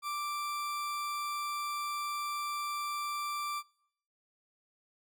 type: tone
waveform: 40% pulse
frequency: 1174.7 Hz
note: D6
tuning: in tune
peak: -33 dBFS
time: 0.02-3.63 s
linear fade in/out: 50 ms
effects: noise-tail reverb RT60 0.7 s tail -24 dB re dry